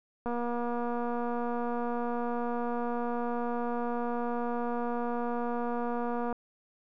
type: click train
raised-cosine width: 1 ms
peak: -21 dBFS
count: 1451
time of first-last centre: 0.26-6.327 s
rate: 239 Hz
effects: none